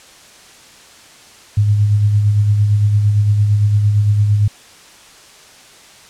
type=tone with tremolo; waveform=sine; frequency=103.83 Hz; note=G#2; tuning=in tune; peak=-8 dBFS; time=1.57-4.48 s; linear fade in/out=5 ms; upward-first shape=sine; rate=8.8 Hz; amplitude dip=40%; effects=white hiss -42 dBFS RMS until 6.09 s + low-pass 8000 Hz 12 dB/octave